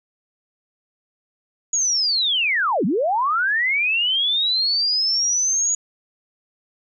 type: linear two-way sweep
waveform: sine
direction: down then up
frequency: 6820 to 164.7 to 6820 Hz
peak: -17 dBFS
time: 1.73-5.75 s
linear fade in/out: 5 ms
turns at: 2.85 s
effects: none